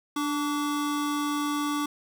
square tone pair together, 293.7 / 1146 Hz, D4 / D6, 0 / -43 cents, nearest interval 2 octaves, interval 2357 cents, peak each -28 / -32 dBFS, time 0.16-1.86 s, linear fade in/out 5 ms, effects none

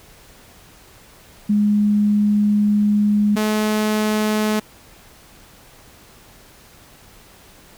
sine / sawtooth tone pair in turn, 207.7 / 214 Hz, G#3 / A3, 0 / -48 cents, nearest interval minor second, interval 52 cents, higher second, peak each -13 dBFS, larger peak neither, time 1.49-3.36 / 3.36-4.6 s, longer first, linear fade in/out 10 ms, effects pink hiss -47 dBFS RMS until 7.77 s

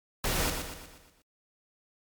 pink noise with echo, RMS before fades -29 dBFS, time 0.24-0.5 s, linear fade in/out 2 ms, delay 120 ms, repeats 6, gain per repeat -6 dB, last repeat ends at 1.22 s, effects MP3 96 kbps

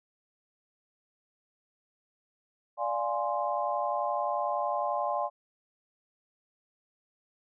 sine chord, D half-diminished seventh, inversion none, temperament equal, 587.3 / 698.5 / 830.6 / 1046.5 Hz, D5 / F5 / Ab5 / C6, 0 / 0 / 0 / 0 cents, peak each -33 dBFS, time 2.77-5.3 s, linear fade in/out 50 ms, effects none

